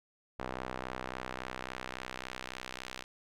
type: tone with band-pass filter sweep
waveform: sawtooth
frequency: 63.6 Hz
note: C2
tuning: 48 cents flat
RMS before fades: -42 dBFS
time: 0.39-3.04 s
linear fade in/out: 5 ms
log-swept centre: 930 to 3300 Hz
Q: 0.72
effects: none